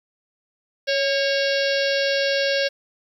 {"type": "harmonic tone with a mistuned harmonic", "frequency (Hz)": 554.4, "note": "C#5", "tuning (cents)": 0, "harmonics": [1, 3, 4, 5, 6, 7, 8, 9, 10], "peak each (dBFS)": [-21, -26, -33, -30, -32, -32, -30, -33, -32], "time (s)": [0.87, 2.69], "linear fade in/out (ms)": 20, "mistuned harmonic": 3, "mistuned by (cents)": -44, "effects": ["9-bit"]}